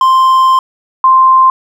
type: tone pair in turn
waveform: triangle / sine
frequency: 1046.5 / 1046.5 Hz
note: C6 / C6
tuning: 0 / 0 cents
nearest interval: unison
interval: 0 cents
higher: neither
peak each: -3 dBFS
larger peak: neither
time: 0.01-0.59 / 1.04-1.5 s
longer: first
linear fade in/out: 2 ms
effects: none